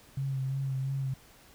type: tone with vibrato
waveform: sine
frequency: 134.5 Hz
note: C3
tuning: 48 cents sharp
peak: -29 dBFS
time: 0.17-1.14 s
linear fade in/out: 5 ms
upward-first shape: sine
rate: 2.9 Hz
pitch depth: 29 cents each way
effects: pink hiss -57 dBFS RMS until 1.54 s